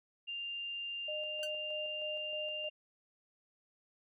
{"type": "tone", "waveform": "sine", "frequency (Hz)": 2794, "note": "F7", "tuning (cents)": 0, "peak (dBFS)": -38, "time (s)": [0.27, 2.7], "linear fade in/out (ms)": 20}
{"type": "tone with tremolo", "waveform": "sine", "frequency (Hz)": 610, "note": "D#5", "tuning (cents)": -34, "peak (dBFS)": -39, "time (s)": [1.08, 2.69], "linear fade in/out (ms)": 5, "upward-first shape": "square", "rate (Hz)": 3.2, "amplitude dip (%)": 40}
{"type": "tone with exponential decay", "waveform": "10% pulse", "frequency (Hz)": 1526, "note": "G6", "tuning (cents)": -47, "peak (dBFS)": -31, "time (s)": [1.43, 1.51], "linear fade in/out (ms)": 1, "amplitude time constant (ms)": 17}
{"effects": []}